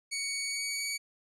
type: tone with pitch glide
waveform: 15% pulse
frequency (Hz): 2239 to 2260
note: C#7 to C#7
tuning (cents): +17 to +33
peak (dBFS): -25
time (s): 0.11-0.98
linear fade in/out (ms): 20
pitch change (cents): +16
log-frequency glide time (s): 0.41-0.85
effects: low-pass 12000 Hz 12 dB/octave